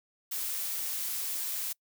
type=noise; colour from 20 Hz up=blue; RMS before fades=-34 dBFS; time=0.31-1.73 s; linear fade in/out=10 ms; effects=noise-tail reverb RT60 0.1 s tail -26 dB re dry